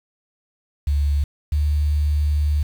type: tone pair in turn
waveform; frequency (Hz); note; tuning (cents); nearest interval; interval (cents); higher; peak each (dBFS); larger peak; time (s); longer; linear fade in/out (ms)
sine; 72 / 74.11; D2 / D2; -34 / +16; minor second; 50; second; -16; neither; 0.87-1.24 / 1.52-2.63; second; 5
effects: 7-bit